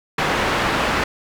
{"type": "low-pass noise", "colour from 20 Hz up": "white", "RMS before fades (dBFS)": -20, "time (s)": [0.18, 1.04], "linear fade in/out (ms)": 5, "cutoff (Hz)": 1800, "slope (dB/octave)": 12, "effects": []}